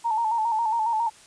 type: tone with vibrato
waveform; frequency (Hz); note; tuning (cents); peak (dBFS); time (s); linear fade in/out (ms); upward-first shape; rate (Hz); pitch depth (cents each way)
sine; 900; A5; +39; -21; 0.04-1.1; 20; square; 7.3; 59
effects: white hiss -51 dBFS RMS until 1.26 s + resampled to 22050 Hz